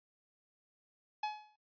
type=tone with exponential decay; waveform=45% pulse; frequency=848 Hz; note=G#5; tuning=36 cents sharp; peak=-32 dBFS; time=1.23-1.56 s; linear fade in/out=5 ms; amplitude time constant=70 ms; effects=noise-tail reverb RT60 0.1 s tail -18 dB re dry + resampled to 11025 Hz